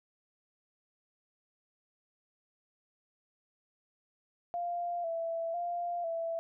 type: tone with vibrato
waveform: sine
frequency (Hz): 680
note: F5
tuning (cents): -46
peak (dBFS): -32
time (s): 4.54-6.39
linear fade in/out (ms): 0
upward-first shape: square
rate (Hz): 1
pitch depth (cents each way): 42
effects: none